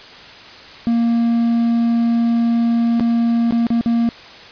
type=tone with dropouts; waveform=triangle; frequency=233.1 Hz; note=A#3; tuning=in tune; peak=-11 dBFS; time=0.87-4.09 s; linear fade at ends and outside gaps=0 ms; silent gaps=2.997-3.006 / 3.509-3.524 / 3.668-3.704 / 3.811-3.86 s; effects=white hiss -38 dBFS RMS until 4.51 s + resampled to 11025 Hz